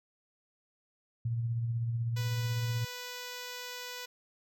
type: tone with tremolo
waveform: sine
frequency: 116.54 Hz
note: A#2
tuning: in tune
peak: -28 dBFS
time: 1.25-2.85 s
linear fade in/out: 5 ms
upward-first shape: sine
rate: 16 Hz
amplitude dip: 35%
type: tone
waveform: 5% pulse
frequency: 493.9 Hz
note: B4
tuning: in tune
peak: -28 dBFS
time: 2.16-4.06 s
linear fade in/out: 10 ms
effects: none